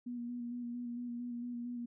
sine tone with vibrato, 240.9 Hz, B3, 43 cents flat, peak -38 dBFS, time 0.06-1.86 s, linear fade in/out 10 ms, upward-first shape square, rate 4.4 Hz, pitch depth 19 cents each way, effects none

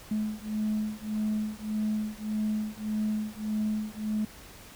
sine beating tone pair, 213.3 / 215 Hz, G#3 / A3, +46 / -40 cents, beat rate 1.7 Hz, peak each -30 dBFS, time 0.11-4.25 s, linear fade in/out 5 ms, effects tanh soft clip ceiling -22 dBFS + pink hiss -49 dBFS RMS until 4.75 s

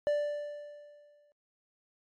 triangle tone with exponential decay, 587.3 Hz, D5, in tune, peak -22 dBFS, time 0.07-1.32 s, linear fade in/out 0 ms, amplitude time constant 270 ms, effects noise-tail reverb RT60 0.1 s tail -24 dB re dry + MP3 48 kbps

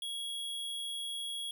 square tone, 3322 Hz, G#7, in tune, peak -37 dBFS, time 0.02-1.51 s, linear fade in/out 2 ms, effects 13-bit

